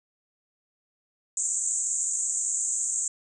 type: band-pass noise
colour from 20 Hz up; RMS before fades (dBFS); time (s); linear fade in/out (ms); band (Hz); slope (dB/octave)
pink; -28; 1.37-3.08; 2; 6700 to 8200; 96
effects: none